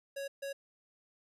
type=tone bursts at uneven times; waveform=square; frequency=554.4 Hz; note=C#5; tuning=in tune; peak=-38 dBFS; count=2; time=0.16-0.28 / 0.42-0.53 s; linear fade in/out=10 ms; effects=resampled to 32000 Hz